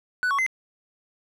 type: tone with pitch steps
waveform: triangle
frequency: 1488 / 1113 / 2061 Hz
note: F#6 / C#6 / C7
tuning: +9 / +7 / -27 cents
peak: -19 dBFS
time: 0.23-0.464 s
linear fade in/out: 0 ms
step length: 78 ms
effects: none